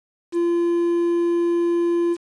triangle tone with quantisation, 343.2 Hz, F4, 30 cents flat, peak -15 dBFS, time 0.32-2.17 s, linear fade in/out 50 ms, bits 7, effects resampled to 22050 Hz

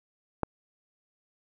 click, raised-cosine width 1 ms, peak -12 dBFS, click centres 0.433 s, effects none

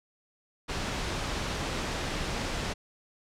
pink noise, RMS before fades -32 dBFS, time 0.68-2.74 s, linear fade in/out 20 ms, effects low-pass 6000 Hz 12 dB/octave

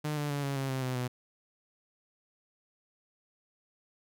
sawtooth tone with pitch steps, 150.9 / 146.86 / 142.93 / 139.1 / 135.37 / 131.75 / 128.22 / 124.78 Hz, D3 / D3 / D3 / C#3 / C#3 / C3 / C3 / B2, +47 / 0 / -47 / +6 / -41 / +12 / -35 / +18 cents, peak -27 dBFS, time 0.04-1.08 s, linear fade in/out 10 ms, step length 130 ms, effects none

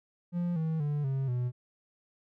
triangle tone with pitch steps, 174.61 / 160.12 / 146.83 / 134.64 / 123.47 Hz, F3 / D#3 / D3 / C3 / B2, 0 / +50 / 0 / +50 / 0 cents, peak -26 dBFS, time 0.32-1.52 s, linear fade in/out 50 ms, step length 240 ms, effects none

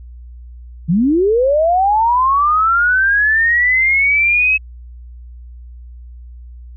sine linear sweep, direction up, 150.6 to 2578 Hz, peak -10 dBFS, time 0.88-4.58 s, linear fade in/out 20 ms, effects added 60 Hz sine -32 dBFS peak until 6.76 s

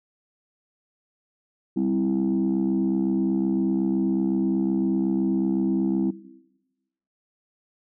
sine chord, C major, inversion second, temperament equal, 196 / 261.6 / 329.6 Hz, G3 / C4 / E4, 0 / 0 / 0 cents, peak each -24 dBFS, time 1.76-6.11 s, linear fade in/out 10 ms, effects noise-tail reverb RT60 1.0 s tail -17 dB re dry + tanh soft clip ceiling -15 dBFS

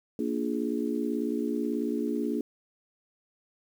sine chord, Bb dominant seventh, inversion none, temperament just, 233.1 / 291.4 / 349.6 / 419.5 Hz, Bb3 / D4 / F4 / Ab4, 0 / -13 / +2 / +17 cents, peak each -31 / -31 / -35 / -34 dBFS, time 0.19-2.41 s, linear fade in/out 2 ms, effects 9-bit

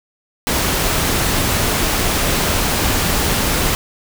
pink noise, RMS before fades -17 dBFS, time 0.47-3.75 s, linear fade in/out 0 ms, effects none

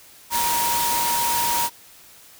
sine tone in noise, 944 Hz, A#5, 22 cents sharp, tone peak -22 dBFS, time 0.3-1.7 s, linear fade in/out 50 ms, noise white, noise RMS -24 dBFS, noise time 0.3-1.7 s, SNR -1 dB, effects white hiss -48 dBFS RMS until 2.39 s

